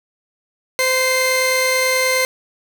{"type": "tone pair together", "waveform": "sawtooth", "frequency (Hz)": [515.9, 2093], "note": ["C5", "C7"], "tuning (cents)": [-24, 0], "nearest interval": "2 octaves", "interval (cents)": 2424, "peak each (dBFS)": -14, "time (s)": [0.79, 2.25], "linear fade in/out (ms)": 0, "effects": []}